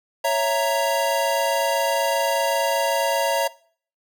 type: chord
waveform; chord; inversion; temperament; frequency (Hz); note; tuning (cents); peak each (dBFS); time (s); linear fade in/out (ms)
square; A# diminished; first; equal with one note detuned; 554.4 / 662.3 / 932.3; C#5 / E5 / A#5; 0 / +8 / 0; -24; 0.24-3.48; 10
effects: noise-tail reverb RT60 0.5 s tail -21 dB re dry